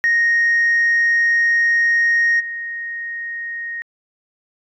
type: tone with level steps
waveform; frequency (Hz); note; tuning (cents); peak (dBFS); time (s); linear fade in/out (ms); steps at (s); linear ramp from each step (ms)
sine; 1864.7; A#6; 0; -11 / -24; 0.04-3.82; 0; 2.39; 20
effects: tanh soft clip ceiling -10 dBFS